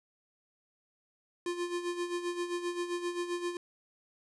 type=tone with tremolo; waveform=square; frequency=350 Hz; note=F4; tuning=4 cents sharp; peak=-31 dBFS; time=1.46-3.57 s; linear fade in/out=2 ms; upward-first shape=sine; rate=7.6 Hz; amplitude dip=65%; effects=resampled to 24000 Hz + 12-bit